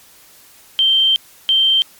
sine tone bursts at uneven times, 3136 Hz, G7, in tune, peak -10 dBFS, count 2, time 0.79-1.16 / 1.49-1.82 s, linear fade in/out 0 ms, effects white hiss -46 dBFS RMS until 1.99 s + MP3 96 kbps

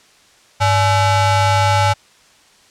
35% pulse ring-modulated tone, 476.2 Hz, A#4, 37 cents sharp, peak -7 dBFS, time 0.6-1.94 s, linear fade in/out 20 ms, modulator 375 Hz, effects white hiss -50 dBFS RMS until 2.7 s + low-pass 7000 Hz 12 dB/octave

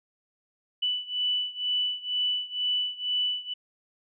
sine beating tone pair, 2975 / 2977.1 Hz, F#7 / F#7, +9 / +10 cents, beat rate 2.1 Hz, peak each -28 / -30 dBFS, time 0.82-3.54 s, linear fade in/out 10 ms, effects none

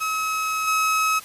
30% pulse tone with level steps, 1282 Hz, E6, 49 cents flat, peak -20 / -16 dBFS, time 0-1.2 s, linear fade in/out 20 ms, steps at 0.67 s, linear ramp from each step 10 ms, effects white hiss -42 dBFS RMS until 1.24 s + resampled to 32000 Hz

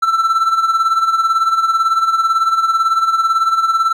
triangle tone with tremolo, 1334 Hz, E6, 20 cents sharp, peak -7 dBFS, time 0.02-3.93 s, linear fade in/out 10 ms, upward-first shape sine, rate 18 Hz, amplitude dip 65%, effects none

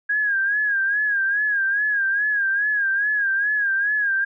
sine tone with vibrato, 1638 Hz, G#6, 24 cents flat, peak -18 dBFS, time 0.09-4.25 s, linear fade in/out 10 ms, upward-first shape sine, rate 2.4 Hz, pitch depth 79 cents each way, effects none

